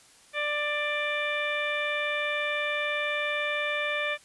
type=harmonic tone; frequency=591 Hz; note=D5; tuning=11 cents sharp; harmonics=1 / 2 / 3 / 4 / 5 / 6; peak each=-32 / -36 / -32 / -31 / -41 / -38 dBFS; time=0.33-4.18 s; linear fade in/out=50 ms; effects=white hiss -56 dBFS RMS until 4.24 s + resampled to 24000 Hz